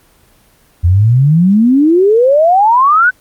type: exponential sweep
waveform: sine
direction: up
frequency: 82.41 to 1535 Hz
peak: -5 dBFS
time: 0.83-3.11 s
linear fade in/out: 20 ms
effects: pink hiss -49 dBFS RMS until 3.2 s + Opus 24 kbps